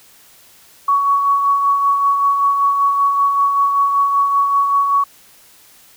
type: tone with tremolo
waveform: sine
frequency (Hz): 1121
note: C#6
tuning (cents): +19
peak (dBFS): -10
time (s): 0.88-5.04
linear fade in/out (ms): 5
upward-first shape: sine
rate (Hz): 5.2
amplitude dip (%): 40
effects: white hiss -47 dBFS RMS until 5.96 s